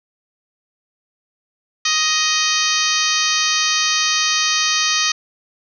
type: harmonic tone with a mistuned harmonic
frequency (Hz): 625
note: D#5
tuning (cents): +8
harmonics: 2 / 3 / 4 / 5 / 6 / 7 / 8 / 9 / 10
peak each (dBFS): -24 / -24 / -24 / -24 / -24 / -24 / -24 / -24 / -24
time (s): 1.85-5.12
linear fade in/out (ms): 5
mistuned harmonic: 8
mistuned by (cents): -48
effects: none